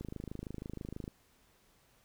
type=click train; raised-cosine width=3 ms; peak=-28 dBFS; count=29; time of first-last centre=0.01-1.079 s; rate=26.2 Hz; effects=pink hiss -68 dBFS RMS until 2.04 s